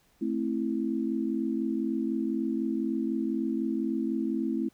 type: chord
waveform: sine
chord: A minor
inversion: none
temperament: just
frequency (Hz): 220 / 264 / 330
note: A3 / C4 / E4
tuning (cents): 0 / +16 / +2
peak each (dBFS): -31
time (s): 0.21-4.69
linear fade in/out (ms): 10
effects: pink hiss -66 dBFS RMS until 4.73 s